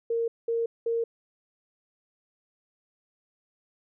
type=tone bursts; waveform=sine; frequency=462.1 Hz; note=A#4; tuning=15 cents flat; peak=-24 dBFS; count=3; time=0.1-1.04 s; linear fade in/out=5 ms; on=180 ms; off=200 ms; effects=none